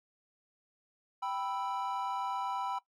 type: chord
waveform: triangle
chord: E minor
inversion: first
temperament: equal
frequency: 784 / 987.8 / 1318.5 Hz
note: G5 / B5 / E6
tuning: 0 / 0 / 0 cents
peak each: -35 / -34 / -39 dBFS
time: 1.22-2.79 s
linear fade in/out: 10 ms
effects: noise-tail reverb RT60 0.1 s tail -17 dB re dry + MP3 96 kbps